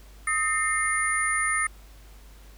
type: tone cluster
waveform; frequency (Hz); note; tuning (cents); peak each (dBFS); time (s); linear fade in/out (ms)
sine; 1262 / 1816 / 2110 / 9580; D#6 / A#6 / C7 / D9; +24 / -46 / +14 / +33; -28; 0.27-1.67; 5
effects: added 50 Hz sine -46 dBFS peak until 2.57 s + pink hiss -55 dBFS RMS until 2.57 s

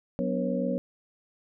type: tone cluster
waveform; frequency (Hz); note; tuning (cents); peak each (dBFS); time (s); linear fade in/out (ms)
sine; 184.9 / 245.7 / 289.8 / 478.8 / 546; F#3 / B3 / D4 / A#4 / C#5; -1 / -9 / -23 / +46 / -26; -31 / -30 / -36 / -35 / -31; 0.19-0.78; 0
effects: none

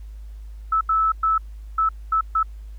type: tone bursts at uneven times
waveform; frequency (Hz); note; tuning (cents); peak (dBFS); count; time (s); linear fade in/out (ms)
sine; 1308; E6; -14; -16; 6; 0.72-0.81 / 0.89-1.12 / 1.23-1.38 / 1.78-1.89 / 2.12-2.21 / 2.35-2.43; 5
effects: added 52 Hz sine -34 dBFS peak until 2.78 s + pink hiss -61 dBFS RMS until 2.78 s

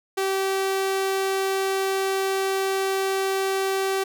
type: tone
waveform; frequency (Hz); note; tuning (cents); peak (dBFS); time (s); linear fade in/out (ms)
sawtooth; 386.1; G4; -26; -18; 0.17-4.04; 10
effects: none

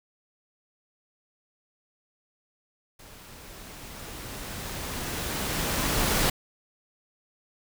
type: noise with level ramp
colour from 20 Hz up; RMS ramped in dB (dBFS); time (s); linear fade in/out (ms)
pink; -49 to -23; 2.99-6.3; 5
effects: none

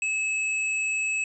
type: tone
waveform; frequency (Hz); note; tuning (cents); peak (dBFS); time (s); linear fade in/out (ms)
square; 2591; E7; -30; -25; 0.02-1.24; 2
effects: resampled to 22050 Hz

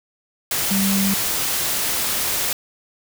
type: tone in noise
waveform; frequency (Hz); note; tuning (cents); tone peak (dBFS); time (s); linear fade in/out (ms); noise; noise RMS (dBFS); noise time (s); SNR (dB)
sine; 196; G3; 0; -18; 0.71-1.14; 2; white; -22; 0.51-2.53; +1
effects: none

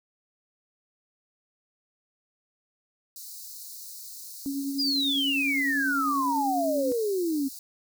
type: high-pass noise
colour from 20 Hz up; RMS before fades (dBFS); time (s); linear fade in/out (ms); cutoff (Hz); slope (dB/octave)
white; -42; 3.16-7.59; 2; 4000; 96
type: tone with tremolo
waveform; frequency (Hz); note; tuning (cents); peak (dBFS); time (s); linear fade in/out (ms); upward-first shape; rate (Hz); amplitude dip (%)
sine; 277.2; C#4; 0; -26; 4.46-6.92; 0; triangle; 10; 45
type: exponential sweep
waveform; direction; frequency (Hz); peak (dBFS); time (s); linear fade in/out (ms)
sine; down; 5030 to 263.3; -24; 4.78-7.49; 20
effects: none

